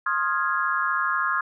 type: chord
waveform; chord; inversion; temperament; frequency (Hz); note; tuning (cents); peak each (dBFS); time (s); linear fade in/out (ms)
sine; F minor seventh; second; equal with one note detuned; 1060.5 / 1244.5 / 1396.9 / 1661.2; C6 / Eb6 / F6 / Ab6; +23 / 0 / 0 / 0; -27; 0.06-1.41; 5
effects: none